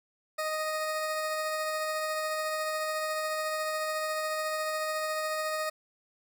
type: tone with tremolo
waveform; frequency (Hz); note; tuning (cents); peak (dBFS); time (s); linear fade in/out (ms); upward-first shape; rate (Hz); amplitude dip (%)
20% pulse; 622.3; D#5; 0; -24; 0.38-5.7; 10; triangle; 14; 25
effects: none